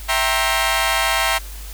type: chord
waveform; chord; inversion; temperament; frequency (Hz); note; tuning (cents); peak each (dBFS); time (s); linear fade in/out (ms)
15% pulse; C dominant seventh; first; equal with one note detuned; 659.3 / 784 / 932.3 / 1067.9; E5 / G5 / Bb5 / C6; 0 / 0 / 0 / +35; -16; 0.08-1.39; 20
effects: added 50 Hz sine -31 dBFS peak until 1.73 s + white hiss -39 dBFS RMS until 1.73 s